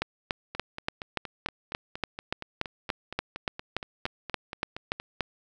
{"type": "two click trains", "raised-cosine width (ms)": 0.3, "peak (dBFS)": [-20, -11], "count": [20, 19], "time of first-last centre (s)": [[0.55, 5], [0.02, 5.207]], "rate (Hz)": [4.27, 3.47], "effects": []}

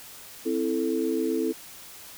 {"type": "chord", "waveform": "sine", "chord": "A minor", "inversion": "first", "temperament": "equal", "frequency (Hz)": [261.6, 329.6, 440], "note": ["C4", "E4", "A4"], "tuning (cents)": [0, 0, 0], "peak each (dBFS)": [-29, -27, -28], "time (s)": [0.45, 1.53], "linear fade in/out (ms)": 20, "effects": ["white hiss -45 dBFS RMS until 2.17 s"]}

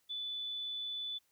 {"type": "tone", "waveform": "sine", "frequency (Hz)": 3483, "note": "A7", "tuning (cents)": -18, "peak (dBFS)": -37, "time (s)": [0.09, 1.19], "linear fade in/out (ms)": 20, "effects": ["white hiss -75 dBFS RMS until 1.31 s"]}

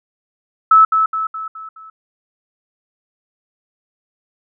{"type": "tone with echo", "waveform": "sine", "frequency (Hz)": 1304, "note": "E6", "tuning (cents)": -19, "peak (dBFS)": -5, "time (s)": [0.71, 0.85], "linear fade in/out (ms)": 5, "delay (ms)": 210, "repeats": 5, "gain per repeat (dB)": -6, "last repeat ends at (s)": 1.9, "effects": []}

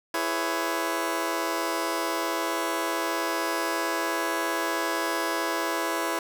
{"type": "chord", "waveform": "15% pulse", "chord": "C# minor seventh", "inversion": "first", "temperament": "just", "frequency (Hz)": [332.6, 415.8, 498.9, 554.4], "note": ["E4", "G#4", "B4", "C#5"], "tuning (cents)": [16, 2, 17, 0], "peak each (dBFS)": [-23, -28, -28, -27], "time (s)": [0.14, 6.19], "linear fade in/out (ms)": 2, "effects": []}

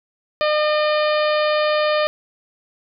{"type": "harmonic tone with a mistuned harmonic", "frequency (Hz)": 606, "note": "D#5", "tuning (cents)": -46, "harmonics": [1, 2, 3, 4, 5, 6, 7, 8], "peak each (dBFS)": [-17, -23, -27, -29, -31, -33, -34, -35], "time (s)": [0.41, 2.07], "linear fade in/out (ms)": 0, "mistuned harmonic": 8, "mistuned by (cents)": -27, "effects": []}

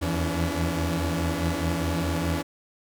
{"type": "tone cluster", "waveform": "sawtooth", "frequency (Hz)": [80.5, 85.3, 166.8, 285.8], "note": ["E2", "F2", "E3", "D4"], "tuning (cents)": [-41, -40, 21, -47], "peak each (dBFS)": -26, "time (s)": [0.01, 2.43], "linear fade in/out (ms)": 20, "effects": []}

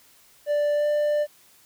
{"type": "tone with pitch glide", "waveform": "triangle", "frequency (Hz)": [587.3, 593.1], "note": ["D5", "D5"], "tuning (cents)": [0, 17], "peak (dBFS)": -18, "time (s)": [0.46, 1.27], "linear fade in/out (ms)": 50, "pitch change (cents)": 17, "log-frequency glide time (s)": [0.74, 0.87], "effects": ["white hiss -56 dBFS RMS until 1.65 s"]}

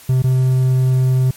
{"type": "tone with dropouts", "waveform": "triangle", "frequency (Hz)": 129.3, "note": "C3", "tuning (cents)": -20, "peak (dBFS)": -9, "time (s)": [0.09, 1.31], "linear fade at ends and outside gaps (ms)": 5, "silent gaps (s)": [0.222, 0.24], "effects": ["white hiss -42 dBFS RMS until 1.36 s", "MP3 64 kbps"]}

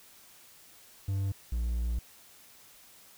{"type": "tone pair in turn", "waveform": "triangle", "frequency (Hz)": [97.8, 58.56], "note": ["G2", "A#1"], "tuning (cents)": [-4, 9], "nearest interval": "major sixth", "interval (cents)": 887, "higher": "first", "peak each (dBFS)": -26, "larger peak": "neither", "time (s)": [[1.08, 1.32], [1.52, 1.99]], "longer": "second", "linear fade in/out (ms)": 5, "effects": ["white hiss -56 dBFS RMS until 3.17 s"]}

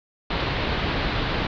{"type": "low-pass noise", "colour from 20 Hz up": "pink", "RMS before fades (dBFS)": -25, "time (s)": [0.3, 1.47], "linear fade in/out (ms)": 5, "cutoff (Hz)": 4300, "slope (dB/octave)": 48, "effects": []}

